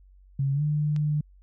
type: tone with pitch glide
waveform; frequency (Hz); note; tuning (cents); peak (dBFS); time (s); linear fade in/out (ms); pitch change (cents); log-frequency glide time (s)
sine; 137.3 to 149.73; C#3 to D3; -16 to +34; -22; 0.39-1.21; 5; +150; 0.53-0.62
type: click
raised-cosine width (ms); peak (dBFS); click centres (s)
0.2; -27; 0.963
effects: added 47 Hz sine -51 dBFS peak until 1.42 s